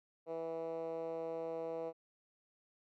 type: tone with band-pass filter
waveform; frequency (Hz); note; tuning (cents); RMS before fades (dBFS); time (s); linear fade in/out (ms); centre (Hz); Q
10% pulse; 163.9; E3; -10; -41; 0.26-1.93; 50; 530; 3.3
effects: none